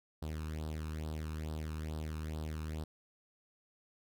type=tone with flanger; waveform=sawtooth; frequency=77.78 Hz; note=D#2; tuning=in tune; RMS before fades=-40 dBFS; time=0.22-2.84 s; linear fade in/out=5 ms; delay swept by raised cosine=0.22 to 0.78 ms; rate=2.3 Hz; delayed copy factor=+0.75; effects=none